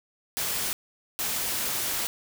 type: noise bursts at uneven times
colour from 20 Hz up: white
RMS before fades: -29 dBFS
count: 2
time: 0.37-0.73 / 1.19-2.07 s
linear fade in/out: 0 ms
effects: none